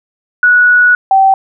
sine tone pair in turn, 1467 / 773.1 Hz, F#6 / G5, -15 / -24 cents, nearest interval major seventh, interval 1109 cents, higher first, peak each -4 dBFS, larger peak neither, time 0.43-0.95 / 1.11-1.34 s, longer first, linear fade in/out 2 ms, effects none

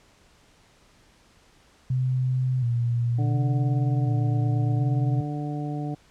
sine tone with vibrato, 123.47 Hz, B2, in tune, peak -21 dBFS, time 1.9-5.21 s, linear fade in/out 5 ms, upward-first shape square, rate 0.69 Hz, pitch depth 67 cents each way
harmonic tone, 147.5 Hz, D3, 8 cents sharp, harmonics 1 / 2 / 3 / 4 / 5, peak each -29 / -32 / -41 / -43 / -38 dBFS, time 3.18-5.95 s, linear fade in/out 10 ms
effects pink hiss -58 dBFS RMS until 6.1 s + low-pass 8000 Hz 12 dB/octave

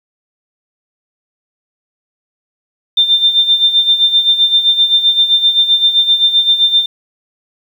sine tone with tremolo, 3590 Hz, A7, 34 cents sharp, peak -5 dBFS, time 2.97-6.86 s, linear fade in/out 5 ms, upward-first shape sine, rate 7.7 Hz, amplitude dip 70%, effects 7-bit

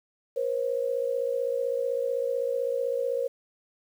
sine tone pair together, 481.2 / 537 Hz, B4 / C5, -45 / +45 cents, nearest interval major second, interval 190 cents, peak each -28 dBFS, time 0.36-3.28 s, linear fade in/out 10 ms, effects 9-bit

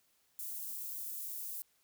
white high-pass noise, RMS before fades -42 dBFS, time 0.39-1.62 s, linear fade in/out 0 ms, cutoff 12000 Hz, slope 12 dB/octave, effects white hiss -73 dBFS RMS until 1.83 s

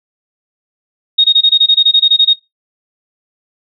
sine tone bursts, 3729 Hz, A#7, in tune, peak -4 dBFS, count 14, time 1.18-2.335 s, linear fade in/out 10 ms, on 63 ms, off 21 ms, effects noise-tail reverb RT60 0.2 s tail -23 dB re dry

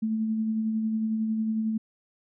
sine tone with tremolo, 220 Hz, A3, in tune, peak -23 dBFS, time 0.02-1.78 s, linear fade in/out 10 ms, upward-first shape sine, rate 11 Hz, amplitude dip 30%, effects none

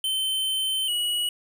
square tone pair in turn, 3084 / 2919 Hz, G7 / F#7, -29 / -24 cents, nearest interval minor second, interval 95 cents, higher first, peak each -24 dBFS, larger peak neither, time 0.04-0.88 / 0.88-1.29 s, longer first, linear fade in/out 2 ms, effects none

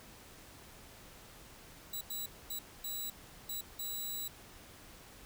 10% pulse tone bursts at uneven times, 3925 Hz, B7, 11 cents flat, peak -30 dBFS, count 6, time 1.93-2.01 / 2.1-2.26 / 2.5-2.59 / 2.84-3.1 / 3.49-3.61 / 3.79-4.28 s, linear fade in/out 5 ms, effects pink hiss -55 dBFS RMS until 5.25 s

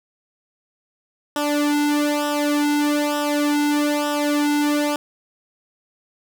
sawtooth tone with flanger, 293.7 Hz, D4, in tune, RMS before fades -20 dBFS, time 1.36-4.96 s, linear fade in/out 2 ms, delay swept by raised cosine 0.45 to 1.75 ms, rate 1.1 Hz, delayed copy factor -0.9, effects none

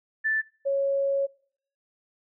sine tone pair in turn, 1760 / 552.4 Hz, A6 / C#5, 0 / -6 cents, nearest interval octave + minor sixth, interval 2006 cents, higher first, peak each -22 dBFS, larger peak neither, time 0.24-0.42 / 0.65-1.27 s, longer second, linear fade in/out 20 ms, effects noise-tail reverb RT60 0.6 s tail -24 dB re dry

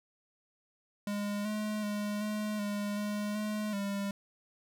square tone with pitch steps, 204.9 / 212.5 / 207.3 / 211.7 / 205.2 / 207.7 / 211.9 / 199.8 Hz, G#3 / G#3 / G#3 / G#3 / G#3 / G#3 / G#3 / G3, -23 / +40 / -3 / +33 / -21 / 0 / +35 / +33 cents, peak -33 dBFS, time 1.07-4.11 s, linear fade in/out 2 ms, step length 380 ms, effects none

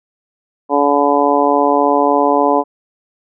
harmonic tone, 143.4 Hz, D3, 41 cents flat, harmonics 2 / 3 / 4 / 5 / 6 / 7, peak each -17 / -17 / -17 / -17 / -17 / -17 dBFS, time 0.69-2.64 s, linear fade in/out 50 ms, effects none

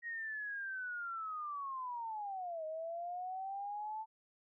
sine linear two-way sweep, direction down then up, 1890 to 622.3 to 885 Hz, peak -39 dBFS, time 0.02-4.06 s, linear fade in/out 50 ms, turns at 2.65 s, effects none

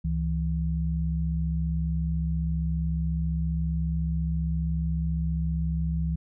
sine tone pair together, 68.6 / 163.16 Hz, C#2 / E3, -17 / -17 cents, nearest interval octave + minor third, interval 1500 cents, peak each -27 / -27 dBFS, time 0.04-6.16 s, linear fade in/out 10 ms, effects none

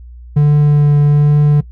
triangle tone with vibrato, 146.83 Hz, D3, in tune, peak -4 dBFS, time 0.36-1.61 s, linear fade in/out 10 ms, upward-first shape triangle, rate 1.2 Hz, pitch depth 12 cents each way, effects noise-tail reverb RT60 0.1 s tail -19 dB re dry + added 60 Hz sine -31 dBFS peak until 1.71 s

